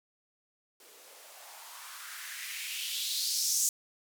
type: noise with band-pass filter sweep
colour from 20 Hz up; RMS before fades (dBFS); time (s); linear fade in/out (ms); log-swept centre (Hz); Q
violet; -36; 0.8-3.69; 2; 370 to 6900; 3.2
effects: none